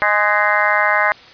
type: harmonic tone with a mistuned harmonic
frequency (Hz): 207.7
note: G#3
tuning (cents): 0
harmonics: 3 / 4 / 5 / 6 / 7 / 8 / 9 / 10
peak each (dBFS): -21 / -21 / -21 / -21 / -21 / -21 / -21 / -21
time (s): 0.02-1.12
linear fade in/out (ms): 0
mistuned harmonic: 7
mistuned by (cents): +61
effects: white hiss -41 dBFS RMS until 1.33 s + resampled to 11025 Hz